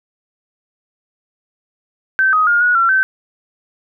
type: tone with pitch steps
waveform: sine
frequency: 1546 / 1256 / 1418 / 1457 / 1359 / 1541 Hz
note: G6 / D#6 / F6 / F#6 / F6 / G6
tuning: -24 / +16 / +26 / -27 / -48 / -30 cents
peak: -10 dBFS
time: 2.19-3.03 s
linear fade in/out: 0 ms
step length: 140 ms
effects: none